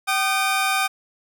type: tone pair together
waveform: 20% pulse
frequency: 770 / 1220.1 Hz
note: G5 / D#6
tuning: -31 / -34 cents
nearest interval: minor sixth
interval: 797 cents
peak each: -17 dBFS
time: 0.07-0.88 s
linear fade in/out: 20 ms
effects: none